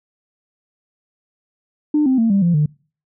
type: tone with pitch steps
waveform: sine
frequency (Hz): 299.8 / 261 / 227.2 / 197.79 / 172.19 / 149.9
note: D4 / C4 / A#3 / G3 / F3 / D3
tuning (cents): +36 / -4 / -44 / +16 / -24 / +36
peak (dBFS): -11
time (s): 1.94-2.66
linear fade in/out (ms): 5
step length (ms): 120
effects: noise-tail reverb RT60 0.4 s tail -25 dB re dry + tanh soft clip ceiling -8 dBFS